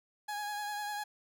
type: tone with vibrato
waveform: 30% pulse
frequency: 831 Hz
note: G#5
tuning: 1 cent sharp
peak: -33 dBFS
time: 0.28-1.04 s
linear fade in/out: 10 ms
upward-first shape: sine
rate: 10 Hz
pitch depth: 25 cents each way
effects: none